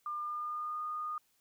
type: tone with pitch glide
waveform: sine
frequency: 1200 to 1226.6 Hz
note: D6 to D#6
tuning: +37 to -25 cents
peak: -35 dBFS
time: 0.06-1.18 s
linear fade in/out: 2 ms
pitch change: +38 cents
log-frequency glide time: 0.17-0.82 s
effects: white hiss -73 dBFS RMS until 1.4 s